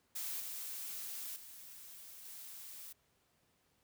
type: noise with level steps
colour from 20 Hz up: blue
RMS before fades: -41 / -44 / -53 / -50 dBFS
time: 0.15-2.93 s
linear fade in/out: 10 ms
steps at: 0.4 / 1.36 / 2.25 s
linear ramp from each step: 2 ms
effects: pink hiss -75 dBFS RMS until 3.83 s + high-pass 60 Hz 12 dB/octave